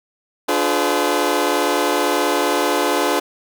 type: chord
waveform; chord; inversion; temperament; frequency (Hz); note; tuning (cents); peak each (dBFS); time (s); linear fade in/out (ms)
20% pulse; D diminished seventh; none; just; 293.7 / 352.4 / 422.9 / 507.5; D4 / F4 / Ab4 / Cb5; 0 / +16 / +31 / +47; -17; 0.48-3.2; 10
effects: none